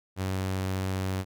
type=tone; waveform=sawtooth; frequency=94.6 Hz; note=F#2; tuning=39 cents sharp; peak=-24 dBFS; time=0.16-1.25 s; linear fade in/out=50 ms; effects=none